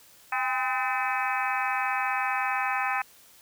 harmonic tone with a mistuned harmonic, 255.1 Hz, C4, 44 cents flat, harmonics 3 / 4 / 5 / 6 / 7 / 8 / 9 / 10, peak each -30 / -33 / -32 / -35 / -33 / -39 / -37 / -34 dBFS, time 0.32-3.02 s, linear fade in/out 5 ms, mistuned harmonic 3, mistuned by +66 cents, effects white hiss -55 dBFS RMS until 3.41 s

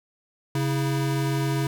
square tone pair together, 137.2 / 324.3 Hz, C#3 / E4, -17 / -28 cents, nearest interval octave + minor third, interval 1489 cents, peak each -24 / -30 dBFS, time 0.55-1.67 s, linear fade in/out 2 ms, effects none

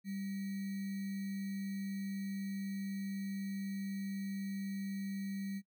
sine tone with sample-and-hold, 196 Hz, G3, in tune, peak -37 dBFS, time 0.04-5.62 s, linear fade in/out 50 ms, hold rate 2100 Hz, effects noise-tail reverb RT60 0.1 s tail -21 dB re dry

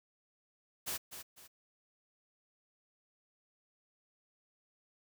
white noise with echo, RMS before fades -38 dBFS, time 0.86-0.98 s, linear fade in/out 20 ms, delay 250 ms, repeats 2, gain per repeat -9 dB, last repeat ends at 1.48 s, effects none

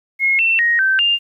sine tone with pitch steps, 2161 / 2691 / 1876 / 1551 / 2803 Hz, C#7 / E7 / A#6 / G6 / F7, -45 / +35 / +11 / -19 / +6 cents, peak -12 dBFS, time 0.19-1.19 s, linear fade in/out 50 ms, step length 200 ms, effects 9-bit

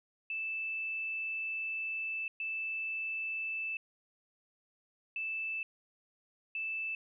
sine tone bursts at uneven times, 2637 Hz, E7, in tune, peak -34 dBFS, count 4, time 0.3-2.28 / 2.4-3.77 / 5.16-5.63 / 6.55-6.95 s, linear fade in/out 2 ms, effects none

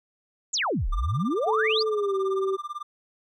sine exponential two-way sweep, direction down then up, 7902 to 30.87 to 5070 Hz, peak -23 dBFS, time 0.53-1.83 s, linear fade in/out 10 ms, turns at 0.89 s
triangle tone with tremolo, 1193 Hz, D6, 27 cents sharp, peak -27 dBFS, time 0.92-2.83 s, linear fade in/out 10 ms, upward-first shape sine, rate 18 Hz, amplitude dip 95%
sine tone with pitch glide, 437.1 to 384.9 Hz, A4 to G4, -11 to -32 cents, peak -23 dBFS, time 1.46-2.57 s, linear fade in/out 20 ms, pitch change -221 cents, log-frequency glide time 1.87-2.16 s
effects none

